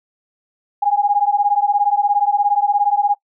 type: beating tone pair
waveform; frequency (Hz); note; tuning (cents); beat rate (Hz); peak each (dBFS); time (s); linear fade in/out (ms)
sine; 810 / 827; G#5 / G#5; -43 / -8; 17; -16; 0.82-3.15; 10
effects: noise-tail reverb RT60 0.1 s tail -23 dB re dry